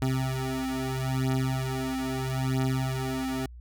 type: beating tone pair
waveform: 25% pulse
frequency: 130.81 / 131.58 Hz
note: C3 / C3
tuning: 0 / +10 cents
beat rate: 0.77 Hz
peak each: -26 dBFS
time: 0.02-3.46 s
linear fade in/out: 2 ms
effects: added 60 Hz sine -42 dBFS peak until 3.6 s